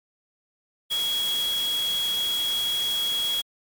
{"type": "tone in noise", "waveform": "sine", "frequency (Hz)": 3322, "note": "G#7", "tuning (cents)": 0, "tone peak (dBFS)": -23, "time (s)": [0.9, 3.42], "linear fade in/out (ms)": 20, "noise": "white", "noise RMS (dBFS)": -34, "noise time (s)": [0.9, 3.42], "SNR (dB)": 8, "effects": ["MP3 96 kbps"]}